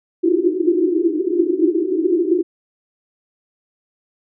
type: band-pass noise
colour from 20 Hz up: pink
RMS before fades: -17 dBFS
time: 0.23-2.43 s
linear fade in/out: 20 ms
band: 320 to 370 Hz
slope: 96 dB/octave
effects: none